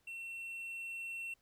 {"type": "tone with level ramp", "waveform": "triangle", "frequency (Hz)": 2710, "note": "E7", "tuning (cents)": 47, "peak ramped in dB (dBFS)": [-41, -38], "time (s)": [0.07, 1.34], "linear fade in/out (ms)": 5, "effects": ["pink hiss -75 dBFS RMS until 1.41 s"]}